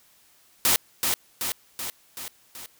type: noise with echo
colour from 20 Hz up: white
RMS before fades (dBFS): -20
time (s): 0.65-0.76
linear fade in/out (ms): 0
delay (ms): 380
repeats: 5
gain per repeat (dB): -4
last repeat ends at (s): 2.66
effects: white hiss -59 dBFS RMS until 2.79 s